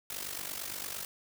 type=noise with amplitude modulation; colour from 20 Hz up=white; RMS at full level=-36 dBFS; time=0.1-1.05 s; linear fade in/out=2 ms; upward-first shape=sine; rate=48.7 Hz; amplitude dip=75%; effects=none